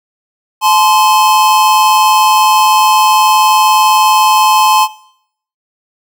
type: tone pair together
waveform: square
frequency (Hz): 858.5 / 1039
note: A5 / C6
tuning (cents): -43 / -12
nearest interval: minor third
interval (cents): 331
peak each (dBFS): -10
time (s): 0.61-4.88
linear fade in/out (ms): 50
effects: noise-tail reverb RT60 0.7 s tail -21 dB re dry